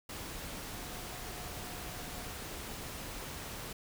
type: tone in noise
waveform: sine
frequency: 722 Hz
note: F#5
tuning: 43 cents flat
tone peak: -53 dBFS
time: 0.74-2.33 s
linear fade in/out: 5 ms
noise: pink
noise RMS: -43 dBFS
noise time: 0.09-3.73 s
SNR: -13 dB
effects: none

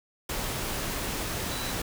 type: tone in noise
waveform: sine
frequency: 3951 Hz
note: B7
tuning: in tune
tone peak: -40 dBFS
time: 1.51-1.72 s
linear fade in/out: 5 ms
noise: pink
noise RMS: -32 dBFS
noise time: 0.29-1.82 s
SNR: -11 dB
effects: none

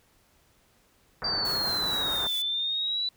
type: low-pass noise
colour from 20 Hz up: white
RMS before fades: -36 dBFS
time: 1.22-2.27 s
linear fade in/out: 0 ms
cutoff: 1700 Hz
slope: 48 dB/octave
type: exponential two-way sweep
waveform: sine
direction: down then up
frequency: 4700 to 3471 to 3979 Hz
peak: -26 dBFS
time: 1.24-3.09 s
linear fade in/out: 5 ms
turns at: 2.37 s
type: noise with tremolo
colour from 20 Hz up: blue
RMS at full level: -39 dBFS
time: 1.45-2.42 s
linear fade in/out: 2 ms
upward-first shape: sine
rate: 4.6 Hz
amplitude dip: 25%
effects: pink hiss -64 dBFS RMS until 3.16 s

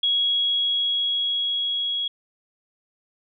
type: tone with level ramp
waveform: sine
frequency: 3322 Hz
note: G#7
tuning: in tune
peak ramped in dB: -18 to -23 dBFS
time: 0.03-2.08 s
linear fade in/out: 5 ms
effects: none

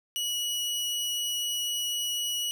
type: tone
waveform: sawtooth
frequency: 2924 Hz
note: F#7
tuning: 21 cents flat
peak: -25 dBFS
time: 0.16-2.51 s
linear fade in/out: 0 ms
effects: none

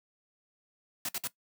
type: noise bursts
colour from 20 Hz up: white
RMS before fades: -34 dBFS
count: 3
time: 1.05-1.274 s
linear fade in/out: 2 ms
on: 38 ms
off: 55 ms
effects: noise-tail reverb RT60 0.1 s tail -17 dB re dry + high-pass 100 Hz 12 dB/octave

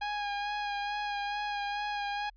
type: tone with vibrato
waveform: sawtooth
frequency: 821 Hz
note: G#5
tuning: 20 cents flat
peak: -28 dBFS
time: 0.01-2.3 s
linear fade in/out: 10 ms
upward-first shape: sine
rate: 2.3 Hz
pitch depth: 22 cents each way
effects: added 41 Hz sine -56 dBFS peak until 2.36 s + resampled to 11025 Hz

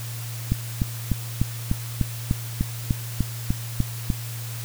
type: click train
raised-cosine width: 5 ms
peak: -8 dBFS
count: 13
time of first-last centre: 0.52-4.102 s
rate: 3.35 Hz
effects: added 116 Hz sine -31 dBFS peak until 4.64 s + white hiss -38 dBFS RMS until 4.64 s

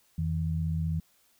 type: tone pair together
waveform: sine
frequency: 85.2 / 160.84 Hz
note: F2 / E3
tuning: -42 / -42 cents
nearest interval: major seventh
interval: 1100 cents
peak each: -30 / -29 dBFS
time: 0.18-1 s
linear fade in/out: 5 ms
effects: white hiss -66 dBFS RMS until 1.39 s

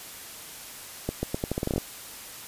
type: accelerating click train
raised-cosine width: 2 ms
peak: -13 dBFS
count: 12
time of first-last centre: 1.09-1.78 s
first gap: 140 ms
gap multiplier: 0.82
effects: white hiss -42 dBFS RMS until 2.47 s + resampled to 32000 Hz

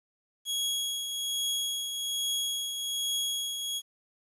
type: tone with tremolo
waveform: sawtooth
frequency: 3322 Hz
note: G#7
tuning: in tune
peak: -24 dBFS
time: 0.45-3.82 s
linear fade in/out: 50 ms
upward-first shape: triangle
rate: 1.2 Hz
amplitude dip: 50%
effects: resampled to 32000 Hz + 10-bit

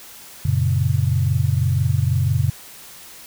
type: chord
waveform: sine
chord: F# major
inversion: none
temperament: equal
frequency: 92.5 / 116.54 / 138.59 Hz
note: F#2 / A#2 / C#3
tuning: 0 / 0 / 0 cents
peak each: -20 dBFS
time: 0.45-2.5 s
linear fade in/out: 5 ms
effects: white hiss -41 dBFS RMS until 3.26 s

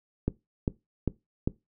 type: click train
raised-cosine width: 3 ms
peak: -12 dBFS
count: 4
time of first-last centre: 0.28-1.475 s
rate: 2.51 Hz
effects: noise-tail reverb RT60 0.2 s tail -19 dB re dry

